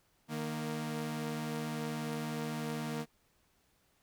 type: tone pair together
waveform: sawtooth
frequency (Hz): 154.23 / 233.1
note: D#3 / A#3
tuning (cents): -15 / 0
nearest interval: perfect fifth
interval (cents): 715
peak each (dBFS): -35 / -34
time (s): 0.28-3.06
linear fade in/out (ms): 50
effects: pink hiss -72 dBFS RMS until 4.02 s